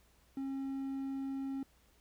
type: tone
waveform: triangle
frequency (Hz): 270.6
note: C#4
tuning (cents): -42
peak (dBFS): -34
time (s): 0.37-1.63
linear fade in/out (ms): 2
effects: added 60 Hz sine -68 dBFS peak until 2 s + pink hiss -69 dBFS RMS until 2 s